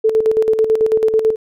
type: tone with tremolo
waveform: sine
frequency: 440 Hz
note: A4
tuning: in tune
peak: -9 dBFS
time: 0.04-1.36 s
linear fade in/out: 10 ms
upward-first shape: square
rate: 9.1 Hz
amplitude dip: 60%
effects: none